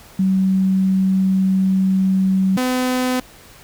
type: tone pair in turn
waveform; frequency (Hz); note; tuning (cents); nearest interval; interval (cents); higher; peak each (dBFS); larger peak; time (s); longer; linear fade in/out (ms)
sine / sawtooth; 190 / 253.6; F#3 / B3; +46 / +46; perfect fourth; 500; second; -13; neither; 0.19-2.57 / 2.57-3.2; first; 5
effects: pink hiss -44 dBFS RMS until 3.63 s